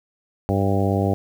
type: harmonic tone with a mistuned harmonic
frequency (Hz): 98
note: G2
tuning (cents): 0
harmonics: 1 / 2 / 3 / 4 / 5 / 6 / 7 / 8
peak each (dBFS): -21 / -24 / -26 / -27 / -28 / -29 / -29 / -30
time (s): 0.49-1.14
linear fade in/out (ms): 0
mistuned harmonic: 8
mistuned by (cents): +20
effects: 8-bit